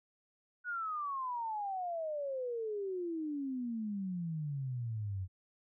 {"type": "exponential sweep", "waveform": "sine", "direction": "down", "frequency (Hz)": [1480, 90.7], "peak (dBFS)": -35, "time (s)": [0.64, 5.28], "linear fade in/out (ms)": 50, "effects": []}